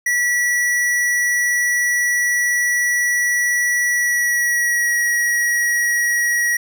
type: tone with pitch glide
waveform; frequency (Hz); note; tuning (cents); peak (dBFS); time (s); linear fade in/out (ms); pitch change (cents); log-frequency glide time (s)
square; 1943 to 1910.7; B6 to A#6; -29 to +42; -16; 0.06-6.57; 5; -29; 3.91-4.97
effects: none